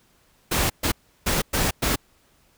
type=noise bursts at uneven times; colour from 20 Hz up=pink; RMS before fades=-22 dBFS; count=5; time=0.51-0.7 / 0.83-0.92 / 1.26-1.42 / 1.53-1.71 / 1.82-1.96 s; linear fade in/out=10 ms; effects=pink hiss -61 dBFS RMS until 2.57 s